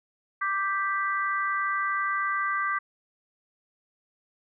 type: chord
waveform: sine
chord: G major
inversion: second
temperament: equal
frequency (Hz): 1174.7 / 1568 / 1975.5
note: D6 / G6 / B6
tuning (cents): 0 / 0 / 0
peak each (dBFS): -27 / -30 / -32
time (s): 0.41-2.79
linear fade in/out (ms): 10
effects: none